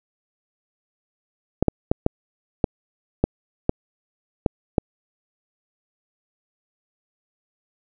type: clicks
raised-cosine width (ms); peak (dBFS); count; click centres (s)
2; -3; 9; 1.626 / 1.683 / 1.915 / 2.064 / 2.642 / 3.24 / 3.694 / 4.462 / 4.782
effects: none